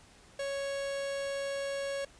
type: tone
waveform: 45% pulse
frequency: 554.4 Hz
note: C#5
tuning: in tune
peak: -33 dBFS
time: 0.39-2.05 s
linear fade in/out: 5 ms
effects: pink hiss -58 dBFS RMS until 2.19 s + resampled to 22050 Hz